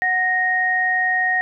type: tone pair together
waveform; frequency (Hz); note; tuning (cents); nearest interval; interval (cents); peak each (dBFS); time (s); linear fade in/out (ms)
sine; 738.9 / 1864.7; F#5 / A#6; -3 / 0; octave + major third; 1603; -23 / -17; 0.02-1.41; 0
effects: none